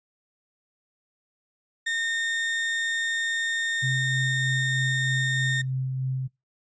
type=tone; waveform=35% pulse; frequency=1831 Hz; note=A#6; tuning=32 cents flat; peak=-23 dBFS; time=1.86-5.62 s; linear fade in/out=10 ms
type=tone with tremolo; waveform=sine; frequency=130.81 Hz; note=C3; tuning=in tune; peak=-24 dBFS; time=3.82-6.28 s; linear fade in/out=20 ms; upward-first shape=sine; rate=3.2 Hz; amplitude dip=25%
effects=noise-tail reverb RT60 0.2 s tail -23 dB re dry + resampled to 16000 Hz